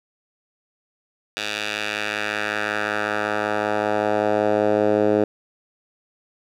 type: tone with band-pass filter sweep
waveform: 10% pulse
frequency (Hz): 105.3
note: G#2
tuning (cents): +24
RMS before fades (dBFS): -22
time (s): 1.37-5.24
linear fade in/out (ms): 0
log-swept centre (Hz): 3300 to 430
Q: 1.4
effects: none